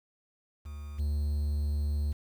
triangle tone with level steps, 73.42 Hz, D2, in tune, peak -36 / -25 dBFS, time 0.65-2.13 s, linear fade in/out 10 ms, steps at 0.98 s, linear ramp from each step 20 ms, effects 9-bit

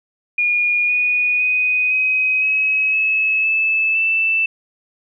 sine tone with pitch steps, 2435 / 2465 / 2495 / 2525 / 2556 / 2587 / 2619 / 2651 Hz, D#7 / D#7 / D#7 / D#7 / D#7 / E7 / E7 / E7, -38 / -17 / +4 / +25 / +46 / -33 / -12 / +9 cents, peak -14 dBFS, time 0.38-4.46 s, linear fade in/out 5 ms, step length 510 ms, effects none

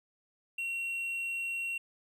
triangle tone, 2736 Hz, F7, 36 cents flat, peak -31 dBFS, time 0.58-1.78 s, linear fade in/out 5 ms, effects none

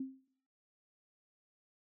sine tone with exponential decay, 264.6 Hz, C4, 20 cents sharp, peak -34 dBFS, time 0-0.28 s, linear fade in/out 5 ms, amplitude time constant 59 ms, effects noise-tail reverb RT60 0.8 s tail -26 dB re dry

